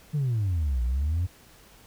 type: exponential two-way sweep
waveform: sine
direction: down then up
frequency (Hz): 155.56 to 58.27 to 93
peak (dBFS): -21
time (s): 0.13-1.27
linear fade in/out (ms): 20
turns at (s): 0.83
effects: tanh soft clip ceiling -21 dBFS + pink hiss -54 dBFS RMS until 1.86 s